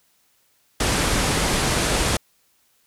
pink low-pass noise, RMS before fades -21 dBFS, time 0.8-2.17 s, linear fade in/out 5 ms, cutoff 11000 Hz, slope 48 dB/octave, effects white hiss -63 dBFS RMS until 2.86 s

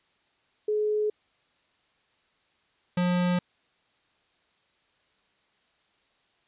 sine / square tone pair in turn, 423.9 / 178.23 Hz, G#4 / F3, +35 / +35 cents, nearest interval octave + minor third, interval 1500 cents, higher first, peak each -23 dBFS, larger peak neither, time 0.68-1.1 / 2.97-3.39 s, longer neither, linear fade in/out 5 ms, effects white hiss -68 dBFS RMS until 6.47 s + resampled to 8000 Hz

